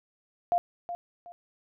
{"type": "tone with echo", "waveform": "sine", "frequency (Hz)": 698.5, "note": "F5", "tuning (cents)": 0, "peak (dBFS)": -21, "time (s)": [0.52, 0.58], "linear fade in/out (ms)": 0, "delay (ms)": 370, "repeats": 2, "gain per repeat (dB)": -11, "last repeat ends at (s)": 1.32, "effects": []}